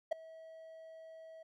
triangle tone with ADSR envelope, 646 Hz, E5, 35 cents flat, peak -25 dBFS, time 0.11-1.43 s, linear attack 13 ms, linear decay 6 ms, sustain -23 dB, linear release 6 ms, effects none

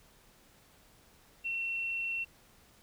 sine tone, 2714 Hz, E7, 50 cents sharp, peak -32 dBFS, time 1.44-2.25 s, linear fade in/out 20 ms, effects pink hiss -62 dBFS RMS until 2.82 s

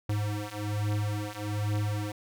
square beating tone pair, 103.83 / 105.03 Hz, G#2 / G#2, 0 / +20 cents, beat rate 1.2 Hz, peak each -33 / -32 dBFS, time 0.09-2.12 s, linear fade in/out 5 ms, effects none

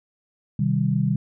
sine chord, C minor, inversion none, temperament equal with one note detuned, 128.94 / 155.56 / 196 Hz, C3 / Eb3 / G3, -25 / 0 / 0 cents, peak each -23 dBFS, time 0.59-1.16 s, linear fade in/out 5 ms, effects none

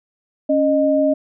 sine tone pair together, 277.2 / 615.7 Hz, C#4 / D#5, 0 / -18 cents, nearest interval octave + major second, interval 1382 cents, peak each -17 / -15 dBFS, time 0.49-1.14 s, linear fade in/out 10 ms, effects none

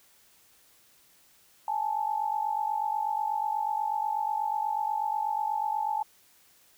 sine tone pair together, 831.8 / 880 Hz, G#5 / A5, +2 / 0 cents, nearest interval minor second, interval 98 cents, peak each -30 / -29 dBFS, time 1.68-6.03 s, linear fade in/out 2 ms, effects white hiss -61 dBFS RMS until 6.77 s

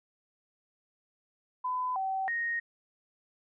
sine tone with pitch steps, 1007 / 767 / 1865 Hz, B5 / G5 / A#6, +33 / -38 / 0 cents, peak -29 dBFS, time 1.64-2.6 s, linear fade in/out 10 ms, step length 320 ms, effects none

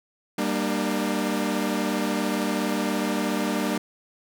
sawtooth chord, G minor, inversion none, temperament equal with one note detuned, 196 / 233.1 / 300.5 Hz, G3 / Bb3 / D4, 0 / 0 / +40 cents, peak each -24 dBFS, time 0.38-3.78 s, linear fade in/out 5 ms, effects none

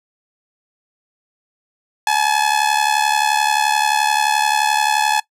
sawtooth tone with amplitude modulation, 854 Hz, G#5, 48 cents sharp, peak -7 dBFS, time 2.07-5.2 s, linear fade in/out 2 ms, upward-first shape sine, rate 71.5 Hz, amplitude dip 75%, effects noise-tail reverb RT60 0.1 s tail -21 dB re dry + low-pass 11000 Hz 12 dB/octave

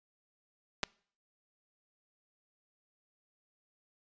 clicks, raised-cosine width 0.2 ms, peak -14 / -14 dBFS, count 2, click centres 0.832 / 0.837 s, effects noise-tail reverb RT60 0.5 s tail -25 dB re dry + resampled to 16000 Hz

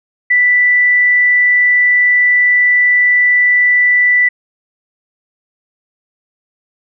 sine tone, 1975.5 Hz, B6, in tune, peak -7 dBFS, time 0.3-4.29 s, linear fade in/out 10 ms, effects none

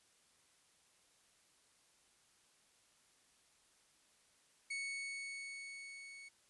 40% pulse tone with level ramp, 2217 Hz, C#7, in tune, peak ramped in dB -38 to -51 dBFS, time 4.7-6.29 s, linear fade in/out 10 ms, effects white hiss -71 dBFS RMS until 6.49 s + resampled to 24000 Hz

